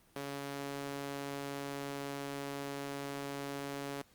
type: tone with high-pass filter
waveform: sawtooth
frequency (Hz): 140.3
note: C#3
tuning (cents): +21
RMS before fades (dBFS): -41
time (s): 0.16-4.02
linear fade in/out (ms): 2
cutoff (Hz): 300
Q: 1
effects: pink hiss -66 dBFS RMS until 4.14 s + Opus 24 kbps